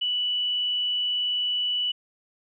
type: tone with frequency modulation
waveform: sine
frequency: 2960 Hz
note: F#7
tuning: in tune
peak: -23 dBFS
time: 0.01-1.92 s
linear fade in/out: 10 ms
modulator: 98.5 Hz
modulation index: 0.2
effects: none